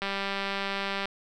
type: click train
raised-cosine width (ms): 0.3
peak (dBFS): -15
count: 205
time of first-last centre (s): 0.02-1.056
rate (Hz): 197
effects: none